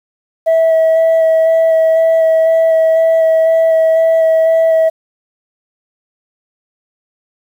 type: tone with vibrato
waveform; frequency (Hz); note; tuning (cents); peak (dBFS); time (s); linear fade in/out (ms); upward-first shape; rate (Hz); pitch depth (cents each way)
sine; 649; E5; -27; -5; 0.46-4.9; 20; square; 2; 9
effects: tanh soft clip ceiling -6 dBFS + 7-bit